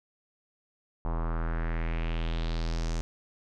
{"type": "tone with low-pass filter sweep", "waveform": "square", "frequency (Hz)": 41.2, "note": "E1", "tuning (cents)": 0, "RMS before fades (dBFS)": -30, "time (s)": [1.05, 3.01], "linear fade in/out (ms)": 0, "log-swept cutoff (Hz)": [970, 6800], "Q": 2.8, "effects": []}